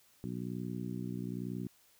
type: harmonic tone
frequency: 61 Hz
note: B1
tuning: 21 cents flat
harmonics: 2 / 3 / 4 / 5 / 6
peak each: -42 / -40 / -42 / -46 / -48 dBFS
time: 0.24-1.67 s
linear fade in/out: 0 ms
effects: white hiss -66 dBFS RMS until 1.99 s